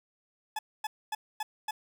40% pulse tone bursts, 858 Hz, A5, 44 cents flat, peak -30 dBFS, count 5, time 0.56-1.71 s, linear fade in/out 5 ms, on 30 ms, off 250 ms, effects none

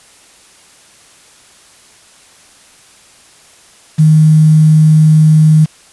sine tone with quantisation, 155.56 Hz, D#3, in tune, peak -3 dBFS, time 3.98-5.66 s, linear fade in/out 20 ms, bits 5, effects white hiss -43 dBFS RMS until 5.92 s + resampled to 24000 Hz

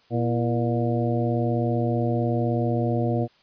harmonic tone with a mistuned harmonic, 119 Hz, A#2, 36 cents sharp, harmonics 1 / 2 / 3 / 4 / 5 / 6, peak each -24 / -27 / -29 / -30 / -31 / -32 dBFS, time 0.1-3.28 s, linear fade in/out 50 ms, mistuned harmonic 3, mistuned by -78 cents, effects white hiss -59 dBFS RMS until 3.42 s + resampled to 11025 Hz

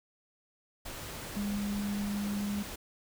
sine tone in noise, 204 Hz, G#3, 31 cents flat, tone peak -31 dBFS, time 1.36-2.63 s, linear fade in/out 10 ms, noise pink, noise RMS -42 dBFS, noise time 0.85-2.76 s, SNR +8 dB, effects none

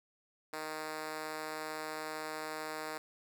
5% pulse tone with high-pass filter, 155.56 Hz, D#3, in tune, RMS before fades -41 dBFS, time 0.53-2.98 s, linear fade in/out 2 ms, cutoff 370 Hz, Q 1.1, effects none

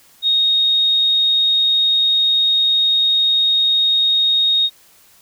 sine tone, 3729 Hz, A#7, in tune, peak -12 dBFS, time 0.22-4.7 s, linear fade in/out 50 ms, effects white hiss -50 dBFS RMS until 5.21 s

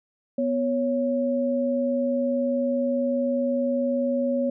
sine tone pair together, 247 / 554.4 Hz, B3 / C#5, 0 / 0 cents, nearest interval octave + major second, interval 1400 cents, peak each -24 dBFS, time 0.38-4.5 s, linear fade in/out 5 ms, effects none

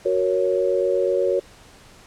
sine chord, F# major, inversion none, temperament equal, 370 / 466.2 / 554.4 Hz, F#4 / A#4 / C#5, 0 / 0 / 0 cents, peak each -22 / -23 / -21 dBFS, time 0.05-1.4 s, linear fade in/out 10 ms, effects pink hiss -48 dBFS RMS until 2.06 s + low-pass 9000 Hz 12 dB/octave

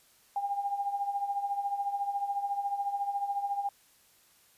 sine tone with tremolo, 804 Hz, G5, 44 cents sharp, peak -26 dBFS, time 0.36-3.69 s, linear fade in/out 2 ms, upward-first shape triangle, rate 14 Hz, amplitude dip 75%, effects white hiss -63 dBFS RMS until 4.57 s + resampled to 32000 Hz

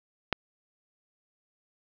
click, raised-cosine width 0.3 ms, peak -8 dBFS, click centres 0.327 s, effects low-pass 5000 Hz 12 dB/octave

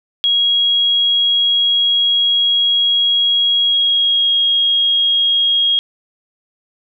sine tone with pitch glide, 3300 to 3273 Hz, G#7 to G#7, -12 to -26 cents, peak -11 dBFS, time 0.24-5.79 s, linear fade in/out 0 ms, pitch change -14 cents, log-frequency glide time 3.65-4.34 s, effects none

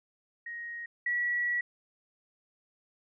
sine tone pair in turn, 1878 / 1934.1 Hz, A#6 / B6, +12 / -37 cents, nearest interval minor second, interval 51 cents, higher second, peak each -37 / -27 dBFS, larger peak second, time 0.46-0.86 / 1.06-1.61 s, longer second, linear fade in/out 5 ms, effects none

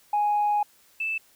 sine tone pair in turn, 830.6 / 2637 Hz, G#5 / E7, 0 / 0 cents, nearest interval octave + minor sixth, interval 2000 cents, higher second, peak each -19 / -25 dBFS, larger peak first, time 0.13-0.63 / 1-1.18 s, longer first, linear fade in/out 5 ms, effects tanh soft clip ceiling -17 dBFS + white hiss -59 dBFS RMS until 1.35 s

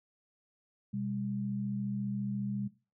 sine tone pair together, 127.2 / 201.7 Hz, C3 / G3, -48 / +50 cents, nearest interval minor sixth, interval 798 cents, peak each -38 / -34 dBFS, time 0.93-2.68 s, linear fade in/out 10 ms, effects noise-tail reverb RT60 0.3 s tail -17 dB re dry

